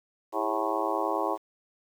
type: harmonic tone with a mistuned harmonic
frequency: 109.4 Hz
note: A2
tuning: 9 cents flat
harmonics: 3 / 4 / 5 / 6 / 7 / 8 / 9 / 10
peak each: -34 / -34 / -34 / -34 / -34 / -34 / -34 / -34 dBFS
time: 0.32-1.38 s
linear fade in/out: 50 ms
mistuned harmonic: 4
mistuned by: -130 cents
effects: 9-bit